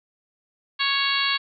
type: harmonic tone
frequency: 554.4 Hz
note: C#5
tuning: in tune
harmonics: 2 / 3 / 4 / 5 / 6 / 7 / 8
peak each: -28 / -28 / -28 / -28 / -28 / -28 / -28 dBFS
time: 0.79-1.38 s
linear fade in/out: 20 ms
effects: none